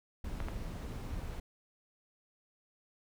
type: noise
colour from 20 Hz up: brown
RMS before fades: -40 dBFS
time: 0.24-1.4 s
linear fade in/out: 5 ms
type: clicks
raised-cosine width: 0.5 ms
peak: -26 dBFS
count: 2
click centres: 0.403 / 0.485 s
effects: none